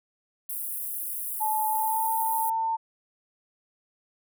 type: high-pass noise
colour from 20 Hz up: pink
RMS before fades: -33 dBFS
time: 0.49-2.5 s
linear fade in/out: 5 ms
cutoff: 10000 Hz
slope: 48 dB/octave
type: tone with pitch glide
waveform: sine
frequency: 867 to 898.6 Hz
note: A5 to A5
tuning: -26 to +36 cents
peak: -24 dBFS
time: 1.4-2.77 s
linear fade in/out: 20 ms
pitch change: +62 cents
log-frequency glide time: 1.65-2.12 s
effects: none